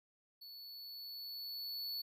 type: tone with level ramp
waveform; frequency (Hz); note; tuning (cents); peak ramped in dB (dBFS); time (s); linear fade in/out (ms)
square; 4435; C#8; 0; -51 to -39; 0.41-2.02; 10
effects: none